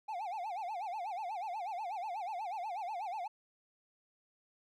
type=tone with vibrato; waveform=triangle; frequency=784 Hz; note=G5; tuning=in tune; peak=-35 dBFS; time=0.08-3.28 s; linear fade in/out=10 ms; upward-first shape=sine; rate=8.2 Hz; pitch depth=220 cents each way; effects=none